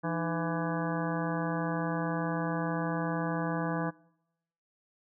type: harmonic tone with a mistuned harmonic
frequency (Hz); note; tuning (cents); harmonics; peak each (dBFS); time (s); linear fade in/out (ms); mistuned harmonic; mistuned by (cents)
167.1; E3; +24; 1 / 2 / 3 / 4 / 5 / 6 / 7 / 9 / 10; -33 / -36 / -38 / -39 / -40 / -41 / -41 / -43 / -43; 0.03-3.91; 20; 2; -120
effects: noise-tail reverb RT60 0.9 s tail -25 dB re dry